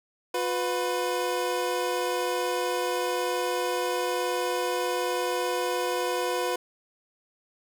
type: tone pair together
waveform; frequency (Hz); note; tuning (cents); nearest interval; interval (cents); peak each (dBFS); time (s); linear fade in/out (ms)
25% pulse; 358.4 / 497.1; F4 / B4; +45 / +11; tritone; 566; -26 / -24; 0.34-6.56; 5
effects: none